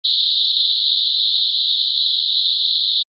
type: band-pass noise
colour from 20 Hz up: pink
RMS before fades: -17 dBFS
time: 0.04-3.03 s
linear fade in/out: 10 ms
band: 3500 to 4200 Hz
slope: 96 dB/octave
effects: Opus 48 kbps